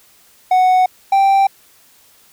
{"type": "tone pair in turn", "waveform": "triangle", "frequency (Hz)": [740, 783.3], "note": ["F#5", "G5"], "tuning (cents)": [0, -2], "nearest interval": "minor second", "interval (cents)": 98, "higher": "second", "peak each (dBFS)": -7, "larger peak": "neither", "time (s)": [[0.51, 0.86], [1.12, 1.47]], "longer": "neither", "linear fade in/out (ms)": 5, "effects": ["white hiss -50 dBFS RMS until 2.32 s"]}